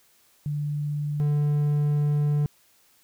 sine / triangle tone pair in turn, 147.2 / 147.2 Hz, D3 / D3, +4 / +4 cents, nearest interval unison, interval 0 cents, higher neither, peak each -25 / -18 dBFS, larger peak second, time 0.46-1.2 / 1.2-2.46 s, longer second, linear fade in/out 0 ms, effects white hiss -61 dBFS RMS until 3.03 s

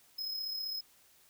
square tone with amplitude modulation, 5120 Hz, D#8, 49 cents sharp, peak -34 dBFS, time 0.18-0.81 s, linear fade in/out 10 ms, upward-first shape sine, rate 35.4 Hz, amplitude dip 45%, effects white hiss -64 dBFS RMS until 1.29 s

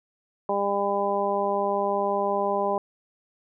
harmonic tone, 200.6 Hz, G3, 40 cents sharp, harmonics 1 / 2 / 3 / 4 / 5, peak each -34 / -28 / -27 / -28 / -29 dBFS, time 0.49-2.78 s, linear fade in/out 2 ms, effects none

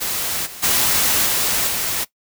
white noise with level steps, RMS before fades -23 / -35 / -17 / -19 / -22 dBFS, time 0-2.05 s, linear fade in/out 20 ms, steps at 0.45 / 0.62 / 1.25 / 1.67 s, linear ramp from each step 20 ms, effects noise-tail reverb RT60 0.1 s tail -18 dB re dry

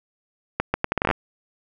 accelerating click train, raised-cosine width 0.5 ms, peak -5 dBFS, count 11, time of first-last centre 0.6-1.112 s, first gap 140 ms, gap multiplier 0.74, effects none

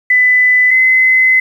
sine tone pair in turn, 2000 / 2040 Hz, B6 / C7, +21 / -44 cents, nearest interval unison, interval 35 cents, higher second, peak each -6 dBFS, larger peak neither, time 0.1-0.71 / 0.71-1.4 s, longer second, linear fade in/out 5 ms, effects 7-bit

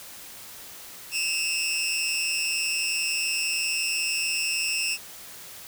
20% pulse tone pair together, 2588 / 2751 Hz, E7 / F7, -32 / -27 cents, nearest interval minor second, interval 105 cents, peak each -23 dBFS, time 1.11-4.98 s, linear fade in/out 50 ms, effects white hiss -43 dBFS RMS until 5.67 s

